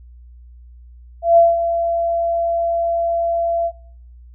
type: tone with ADSR envelope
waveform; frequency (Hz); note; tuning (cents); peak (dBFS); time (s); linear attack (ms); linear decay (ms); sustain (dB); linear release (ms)
sine; 677; E5; +46; -6; 1.22-3.72; 150; 190; -10; 60
effects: noise-tail reverb RT60 0.6 s tail -21 dB re dry + added 60 Hz sine -39 dBFS peak until 4.34 s